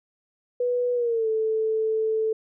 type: tone with pitch glide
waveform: sine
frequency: 490.7 to 439.7 Hz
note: B4 to A4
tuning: -11 to -1 cents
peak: -21 dBFS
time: 0.6-2.33 s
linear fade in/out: 5 ms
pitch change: -190 cents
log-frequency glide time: 0.94-1.28 s
effects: none